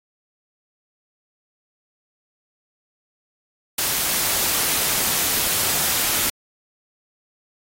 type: noise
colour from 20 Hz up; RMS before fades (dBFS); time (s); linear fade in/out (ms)
white; -21; 3.78-6.3; 5
effects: AAC 48 kbps